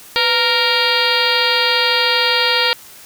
harmonic tone with a mistuned harmonic, 466.2 Hz, A#4, in tune, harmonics 1 / 2 / 3 / 4 / 5 / 6 / 7 / 8 / 9 / 10, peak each -22 / -22 / -22 / -22 / -22 / -22 / -22 / -22 / -22 / -22 dBFS, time 0.16-2.73 s, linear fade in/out 0 ms, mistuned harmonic 1, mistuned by +110 cents, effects white hiss -40 dBFS RMS until 3.05 s

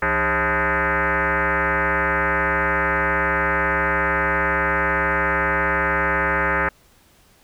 sine tone with frequency modulation, 169.2 Hz, E3, 45 cents sharp, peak -17 dBFS, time 0.02-6.69 s, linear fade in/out 5 ms, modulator 236 Hz, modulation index 7.9, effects pink hiss -55 dBFS RMS until 7.43 s

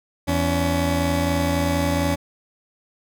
20% pulse tone pair together, 84.1 / 282.9 Hz, E2 / C#4, +35 / +35 cents, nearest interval octave + major sixth, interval 2100 cents, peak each -17 dBFS, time 0.27-2.16 s, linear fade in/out 20 ms, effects none

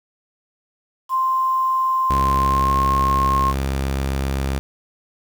sine tone with pitch glide, 1046.5 to 1072.8 Hz, C6 to C6, 0 to +43 cents, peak -16 dBFS, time 1.09-3.54 s, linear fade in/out 50 ms, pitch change +43 cents, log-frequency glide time 2.37-2.77 s
sawtooth tone, 67.6 Hz, C#2, 43 cents flat, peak -16 dBFS, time 2.1-4.59 s, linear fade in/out 0 ms
effects 7-bit

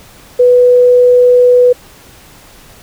sine tone, 493.9 Hz, B4, in tune, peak -3 dBFS, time 0.39-1.73 s, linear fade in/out 10 ms, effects pink hiss -39 dBFS RMS until 2.82 s

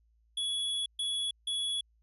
square tone bursts at uneven times, 3378 Hz, G#7, 29 cents sharp, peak -31 dBFS, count 3, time 0.37-0.86 / 0.99-1.31 / 1.47-1.81 s, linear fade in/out 5 ms, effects added 56 Hz sine -65 dBFS peak until 2.02 s + resampled to 32000 Hz

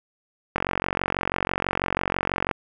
click train, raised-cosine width 0.5 ms, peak -7 dBFS, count 91, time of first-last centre 0.56-2.512 s, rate 46.1 Hz, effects none

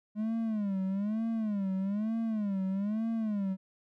triangle tone with vibrato, 207.7 Hz, G#3, in tune, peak -27 dBFS, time 0.15-3.57 s, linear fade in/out 50 ms, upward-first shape sine, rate 1.1 Hz, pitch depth 160 cents each way, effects none

